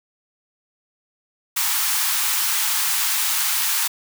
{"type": "high-pass noise", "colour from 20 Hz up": "white", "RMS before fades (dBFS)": -21, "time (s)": [1.56, 3.88], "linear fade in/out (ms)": 10, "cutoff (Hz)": 800, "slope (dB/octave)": 96, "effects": []}